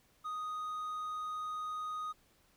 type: tone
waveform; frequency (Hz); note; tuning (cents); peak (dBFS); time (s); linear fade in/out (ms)
triangle; 1244.5; D#6; 0; -35; 0.24-2.13; 20
effects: pink hiss -69 dBFS RMS until 2.56 s